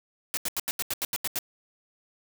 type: noise bursts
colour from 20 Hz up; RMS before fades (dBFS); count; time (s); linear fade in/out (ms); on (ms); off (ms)
white; -29; 10; 0.34-1.388; 0; 31; 82
effects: none